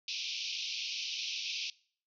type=band-pass noise; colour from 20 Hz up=pink; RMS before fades=-38 dBFS; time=0.08-1.7 s; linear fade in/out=2 ms; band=2400 to 5900 Hz; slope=96 dB/octave; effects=noise-tail reverb RT60 0.5 s tail -22 dB re dry